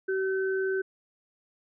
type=tone pair together; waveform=sine; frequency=382.2 / 1528.8 Hz; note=G4 / G6; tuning=-44 / -44 cents; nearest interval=2 octaves; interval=2400 cents; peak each=-26 / -33 dBFS; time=0.08-0.82 s; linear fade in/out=10 ms; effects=none